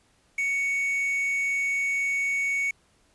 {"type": "tone with quantisation", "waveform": "triangle", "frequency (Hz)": 2229, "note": "C#7", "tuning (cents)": 9, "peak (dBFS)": -22, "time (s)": [0.38, 2.71], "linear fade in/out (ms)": 5, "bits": 7, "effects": ["pink hiss -64 dBFS RMS until 3.14 s", "resampled to 24000 Hz"]}